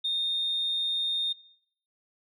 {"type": "tone", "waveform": "sine", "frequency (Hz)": 3663, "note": "A#7", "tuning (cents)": -31, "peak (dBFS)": -25, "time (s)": [0.04, 1.33], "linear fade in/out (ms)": 10, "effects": ["noise-tail reverb RT60 0.7 s tail -21 dB re dry", "tanh soft clip ceiling -21 dBFS"]}